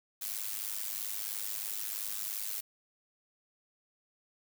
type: noise with amplitude modulation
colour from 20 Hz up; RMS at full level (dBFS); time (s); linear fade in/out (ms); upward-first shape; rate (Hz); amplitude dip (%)
blue; -34; 0.21-2.61; 10; sine; 103; 80
effects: none